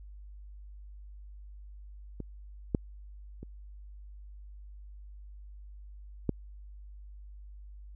clicks, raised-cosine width 3 ms, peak -25 / -13 / -30 / -14 dBFS, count 4, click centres 2.203 / 2.748 / 3.43 / 6.293 s, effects added 50 Hz sine -45 dBFS peak until 7.95 s

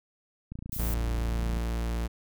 click train, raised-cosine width 5 ms, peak -26 dBFS, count 31, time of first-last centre 0.52-1.569 s, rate 28.6 Hz
violet noise, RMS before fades -37 dBFS, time 0.72-0.94 s, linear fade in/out 2 ms
45% pulse tone, 57.5 Hz, A#1, 23 cents flat, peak -28 dBFS, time 0.78-2.08 s, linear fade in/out 20 ms
effects none

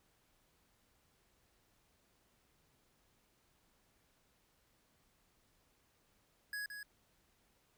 square tone with echo, 1670 Hz, G#6, 9 cents sharp, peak -40 dBFS, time 6.53-6.66 s, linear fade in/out 2 ms, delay 170 ms, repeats 1, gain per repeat -6 dB, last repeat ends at 6.83 s, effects pink hiss -74 dBFS RMS until 7.77 s

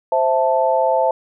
sine chord, A minor, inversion first, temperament equal, 523.3 / 659.3 / 880 Hz, C5 / E5 / A5, 0 / 0 / 0 cents, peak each -18 dBFS, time 0.12-1.11 s, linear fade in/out 2 ms, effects none

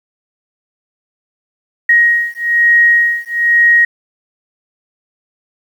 sine beating tone pair, 1883 / 1884.1 Hz, A#6 / A#6, +17 / +18 cents, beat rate 1.1 Hz, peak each -11 dBFS, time 1.89-3.85 s, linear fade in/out 5 ms, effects 7-bit

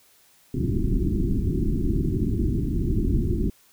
pink low-pass noise, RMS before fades -23 dBFS, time 0.54-3.5 s, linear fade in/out 5 ms, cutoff 380 Hz, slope 96 dB/octave, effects white hiss -58 dBFS RMS until 3.72 s

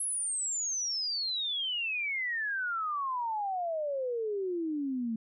sine exponential sweep, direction down, 10930 to 220 Hz, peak -30 dBFS, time 0-5.16 s, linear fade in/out 5 ms, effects none

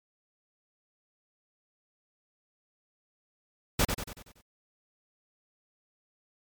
pink noise with echo, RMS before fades -24 dBFS, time 3.79-3.85 s, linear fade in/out 5 ms, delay 94 ms, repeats 6, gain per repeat -6 dB, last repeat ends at 4.414 s, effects MP3 96 kbps

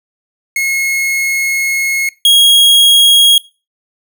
45% pulse tone pair in turn, 2168 / 3288 Hz, C#7 / G#7, -39 / -18 cents, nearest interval perfect fifth, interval 721 cents, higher second, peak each -12 / -4 dBFS, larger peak second, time 0.56-2.09 / 2.25-3.38 s, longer first, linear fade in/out 2 ms, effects noise-tail reverb RT60 0.3 s tail -21 dB re dry

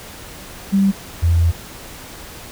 sine tone pair in turn, 196 / 84.38 Hz, G3 / E2, 0 / +41 cents, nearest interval octave + minor third, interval 1459 cents, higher first, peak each -11 dBFS, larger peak neither, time 0.72-0.92 / 1.22-1.52 s, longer second, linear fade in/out 20 ms, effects pink hiss -36 dBFS RMS until 2.51 s

